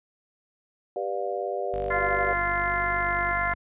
sine chord, G dominant seventh, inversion none, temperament just, 392 / 490 / 588 / 705.6 Hz, G4 / B4 / D5 / F5, 0 / -14 / +2 / +18 cents, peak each -32 / -33 / -32 / -32 dBFS, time 0.96-2.33 s, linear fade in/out 2 ms
sawtooth tone, 49 Hz, G1, in tune, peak -31 dBFS, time 1.73-3.55 s, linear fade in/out 10 ms
harmonic tone, 346.9 Hz, F4, 12 cents flat, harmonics 2 / 3 / 4 / 5 / 6, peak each -30 / -30 / -30 / -30 / -30 dBFS, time 1.9-3.54 s, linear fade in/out 10 ms
sine tone with vibrato, 357.1 Hz, F4, 39 cents sharp, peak -39 dBFS, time 1.95-3.32 s, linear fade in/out 10 ms, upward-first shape square, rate 1.4 Hz, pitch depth 22 cents each way
effects resampled to 8000 Hz

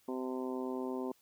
harmonic tone, 128.7 Hz, C3, 28 cents flat, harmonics 2 / 3 / 4 / 5 / 6 / 7 / 8, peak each -38 / -39 / -45 / -48 / -53 / -47 / -50 dBFS, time 0.08-1.12 s, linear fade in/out 5 ms, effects white hiss -69 dBFS RMS until 1.21 s

